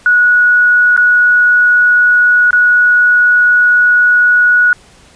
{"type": "tone with dropouts", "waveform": "sine", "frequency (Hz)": 1462, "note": "F#6", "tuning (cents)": -21, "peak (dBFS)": -5, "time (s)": [0.06, 4.73], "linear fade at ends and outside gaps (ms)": 1, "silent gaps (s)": [[0.965, 0.976], [2.507, 2.53]], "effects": ["pink hiss -43 dBFS RMS until 5.15 s", "resampled to 22050 Hz"]}